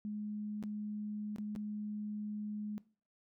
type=tone with dropouts; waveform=sine; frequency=210 Hz; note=G#3; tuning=19 cents sharp; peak=-37 dBFS; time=0.05-2.78 s; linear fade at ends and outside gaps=0 ms; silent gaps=0.627-0.637 / 1.361-1.384 / 1.552-1.561 s; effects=noise-tail reverb RT60 0.4 s tail -20 dB re dry